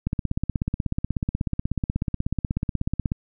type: click train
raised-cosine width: 5 ms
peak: -11 dBFS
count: 51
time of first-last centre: 0.07-3.119 s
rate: 16.4 Hz
effects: none